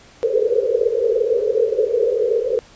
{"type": "band-pass noise", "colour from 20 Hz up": "white", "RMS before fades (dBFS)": -18, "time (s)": [0.23, 2.59], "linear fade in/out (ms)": 0, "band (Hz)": [420, 510], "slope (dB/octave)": 96, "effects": ["pink hiss -47 dBFS RMS until 2.75 s", "resampled to 16000 Hz"]}